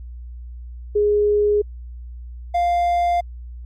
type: tone pair in turn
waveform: sine / triangle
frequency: 415.3 / 698.4 Hz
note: G#4 / F5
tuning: 0 / 0 cents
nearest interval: major sixth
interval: 900 cents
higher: second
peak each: -14 dBFS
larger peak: neither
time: 0.95-1.62 / 2.54-3.21 s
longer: neither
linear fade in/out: 10 ms
effects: added 60 Hz sine -32 dBFS peak until 3.65 s + Opus 48 kbps